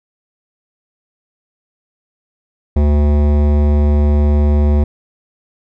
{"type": "tone with hard clipping", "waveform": "sine", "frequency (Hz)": 73.42, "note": "D2", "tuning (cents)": 0, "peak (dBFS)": -11, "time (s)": [2.76, 4.84], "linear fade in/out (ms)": 5, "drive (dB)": 16, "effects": []}